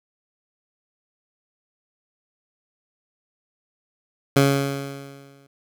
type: tone with exponential decay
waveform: 15% pulse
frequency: 138.9 Hz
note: C#3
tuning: 4 cents sharp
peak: -6 dBFS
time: 4.36-5.47 s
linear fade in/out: 5 ms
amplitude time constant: 240 ms
effects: none